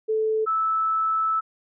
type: tone pair in turn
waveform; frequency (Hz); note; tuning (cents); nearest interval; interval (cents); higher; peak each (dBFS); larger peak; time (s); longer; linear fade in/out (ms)
sine; 437.3 / 1310.4; A4 / E6; -11 / -11; octave + perfect fifth; 1900; second; -20; neither; 0.08-0.46 / 0.46-1.41; second; 20
effects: none